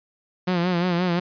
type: tone with vibrato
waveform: sawtooth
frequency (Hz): 176.9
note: F3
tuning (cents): +23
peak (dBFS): -16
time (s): 0.47-1.2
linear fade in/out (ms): 10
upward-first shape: sine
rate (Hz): 5.7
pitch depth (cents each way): 70
effects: resampled to 11025 Hz